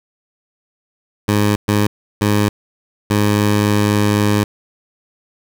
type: tone bursts at uneven times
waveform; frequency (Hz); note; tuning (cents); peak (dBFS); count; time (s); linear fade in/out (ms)
15% pulse; 103.83; G#2; 0; -6; 4; 1.28-1.56 / 1.68-1.87 / 2.21-2.49 / 3.1-4.44; 5
effects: none